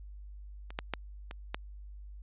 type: clicks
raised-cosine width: 0.3 ms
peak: -29 / -17 / -15 / -26 / -17 dBFS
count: 5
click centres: 0.705 / 0.789 / 0.937 / 1.311 / 1.545 s
effects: added 50 Hz sine -44 dBFS peak until 2.22 s + resampled to 8000 Hz